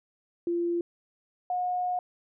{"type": "tone pair in turn", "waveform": "sine", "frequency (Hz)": [344.1, 723], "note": ["F4", "F#5"], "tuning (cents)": [-26, -40], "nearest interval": "octave + minor second", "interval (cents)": 1286, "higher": "second", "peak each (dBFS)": [-25, -26], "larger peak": "first", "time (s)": [[0.47, 0.81], [1.5, 1.99]], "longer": "second", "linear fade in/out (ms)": 2, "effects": []}